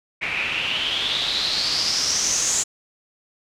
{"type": "noise with low-pass filter sweep", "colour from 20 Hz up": "white", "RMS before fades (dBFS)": -23, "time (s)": [0.21, 2.64], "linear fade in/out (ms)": 20, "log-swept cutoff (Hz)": [2300, 7200], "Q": 6.5, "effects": []}